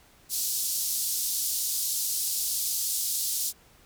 white band-pass noise, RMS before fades -29 dBFS, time 0.29-3.53 s, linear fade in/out 50 ms, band 4300 to 15000 Hz, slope 24 dB/octave, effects pink hiss -58 dBFS RMS until 3.85 s

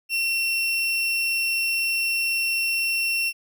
35% pulse tone, 2719 Hz, F7, 47 cents flat, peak -20 dBFS, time 0.09-3.33 s, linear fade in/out 50 ms, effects none

